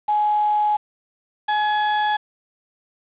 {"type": "tone pair in turn", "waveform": ["sine", "35% pulse"], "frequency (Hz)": [841, 844.1], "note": ["G#5", "G#5"], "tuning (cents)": [22, 28], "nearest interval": "unison", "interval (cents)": 6, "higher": "second", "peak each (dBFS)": -16, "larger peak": "neither", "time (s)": [[0.08, 0.77], [1.48, 2.17]], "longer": "neither", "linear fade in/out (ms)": 10, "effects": ["resampled to 8000 Hz", "7-bit"]}